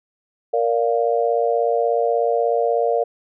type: chord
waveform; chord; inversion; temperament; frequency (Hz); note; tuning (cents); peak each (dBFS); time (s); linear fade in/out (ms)
sine; Bb major; none; just; 466.2 / 582.7 / 699.2; Bb4 / D5 / F5; 0 / -14 / +2; -19 / -22 / -21; 0.53-3.04; 10
effects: none